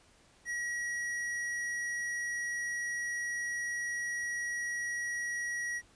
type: tone with hard clipping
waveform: sine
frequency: 1913 Hz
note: A#6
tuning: 44 cents sharp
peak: -35 dBFS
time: 0.45-5.82 s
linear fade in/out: 50 ms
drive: 12 dB
effects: pink hiss -63 dBFS RMS until 5.95 s + resampled to 22050 Hz